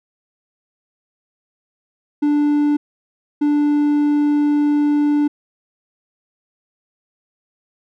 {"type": "tone bursts at uneven times", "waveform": "triangle", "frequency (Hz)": 293.7, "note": "D4", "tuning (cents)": 0, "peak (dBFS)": -11, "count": 2, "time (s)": [[2.22, 2.77], [3.41, 5.28]], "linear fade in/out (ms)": 10, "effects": []}